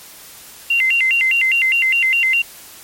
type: tone with vibrato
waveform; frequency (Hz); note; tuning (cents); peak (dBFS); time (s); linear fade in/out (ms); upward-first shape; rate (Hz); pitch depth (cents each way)
sine; 2393; D7; +32; -12; 0.7-2.42; 5; square; 4.9; 250
effects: white hiss -39 dBFS RMS until 2.83 s + MP3 64 kbps